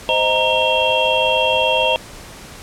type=tone cluster; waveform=sine; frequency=520 / 627 / 931 / 2733 / 3234 Hz; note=C5 / D#5 / A#5 / F7 / G#7; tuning=-11 / +13 / -2 / -38 / -47 cents; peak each=-20 dBFS; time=0.09-1.96 s; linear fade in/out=0 ms; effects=pink hiss -37 dBFS RMS until 2.62 s + low-pass 11000 Hz 12 dB/octave